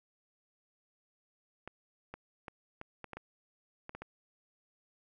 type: clicks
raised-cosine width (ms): 0.5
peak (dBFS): -28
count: 10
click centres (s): 1.676 / 2.14 / 2.482 / 2.814 / 3.043 / 3.133 / 3.17 / 3.894 / 3.95 / 4.02
effects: none